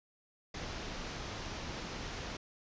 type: low-pass noise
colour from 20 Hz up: pink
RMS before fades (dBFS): -42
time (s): 0.54-2.37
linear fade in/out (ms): 5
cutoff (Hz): 6500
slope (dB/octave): 48
effects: resampled to 16000 Hz